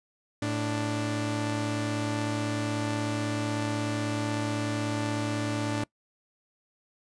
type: tone pair together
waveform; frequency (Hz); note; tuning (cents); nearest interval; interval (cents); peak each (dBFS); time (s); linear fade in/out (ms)
sawtooth; 110 / 293.8; A2 / D4; 0 / +1; octave + perfect fourth; 1701; -27 / -26; 0.42-5.84; 5
effects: noise-tail reverb RT60 0.1 s tail -23 dB re dry + resampled to 22050 Hz